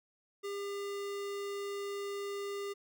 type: tone with notch filter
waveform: square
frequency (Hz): 401.8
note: G4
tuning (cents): +43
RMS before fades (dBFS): -39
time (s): 0.43-2.74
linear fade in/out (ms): 20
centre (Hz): 12000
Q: 1.8
effects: none